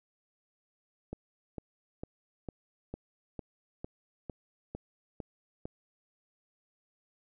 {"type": "click train", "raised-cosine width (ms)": 2, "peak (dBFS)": -25, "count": 11, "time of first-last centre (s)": [1.13, 5.655], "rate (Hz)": 2.21, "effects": []}